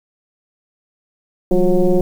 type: tone with frequency modulation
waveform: sine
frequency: 174.61 Hz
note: F3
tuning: in tune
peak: -10 dBFS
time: 1.51-2.01 s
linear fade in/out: 2 ms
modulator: 184 Hz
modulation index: 1.9
effects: 7-bit